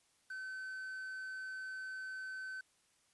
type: tone with quantisation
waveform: triangle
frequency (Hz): 1528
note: G6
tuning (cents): -45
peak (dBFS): -40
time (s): 0.3-2.61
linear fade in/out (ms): 5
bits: 10
effects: white hiss -73 dBFS RMS until 3.13 s + resampled to 24000 Hz